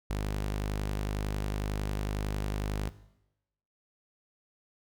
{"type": "tone", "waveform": "sawtooth", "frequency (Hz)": 51, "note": "G#1", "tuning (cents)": -31, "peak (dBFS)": -26, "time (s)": [0.1, 2.89], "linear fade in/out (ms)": 0, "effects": ["noise-tail reverb RT60 0.9 s tail -17 dB re dry"]}